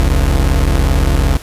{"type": "tone pair together", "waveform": "35% pulse", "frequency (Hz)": [42.84, 68], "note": ["F1", "C#2"], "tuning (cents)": [-33, -33], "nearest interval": "minor sixth", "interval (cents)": 800, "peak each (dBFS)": -11, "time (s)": [0, 1.37], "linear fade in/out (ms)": 0, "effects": ["pink hiss -34 dBFS RMS until 1.42 s", "resampled to 32000 Hz"]}